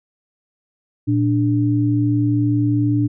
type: tone pair together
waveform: sine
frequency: 116.25 / 293.7 Hz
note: A#2 / D4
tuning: -4 / 0 cents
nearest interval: octave + major third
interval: 1604 cents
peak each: -17 dBFS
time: 1.07-3.08 s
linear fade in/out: 20 ms
effects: none